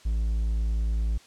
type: tone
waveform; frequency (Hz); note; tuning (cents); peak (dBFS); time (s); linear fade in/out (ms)
triangle; 55; A1; 0; -21; 0.05-1.18; 10
effects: white hiss -54 dBFS RMS until 1.26 s + low-pass 7000 Hz 12 dB/octave